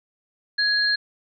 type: tone pair together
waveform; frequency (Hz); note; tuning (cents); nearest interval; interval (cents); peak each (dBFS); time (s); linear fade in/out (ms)
sine; 1669 / 4206; G#6 / C8; +8 / +8; octave + major third; 1600; -21; 0.58-0.96; 10
effects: none